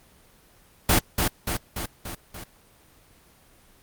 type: noise with echo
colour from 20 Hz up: pink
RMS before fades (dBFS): -18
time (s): 0.89-0.99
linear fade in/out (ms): 5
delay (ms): 290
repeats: 5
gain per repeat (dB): -4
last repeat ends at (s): 2.44
effects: pink hiss -56 dBFS RMS until 3.82 s + Opus 24 kbps